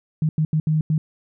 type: tone bursts at uneven times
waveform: sine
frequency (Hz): 155.56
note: D#3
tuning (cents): 0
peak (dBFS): -16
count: 5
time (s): 0.22-0.29 / 0.38-0.45 / 0.53-0.6 / 0.67-0.81 / 0.9-0.98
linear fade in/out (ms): 2
effects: none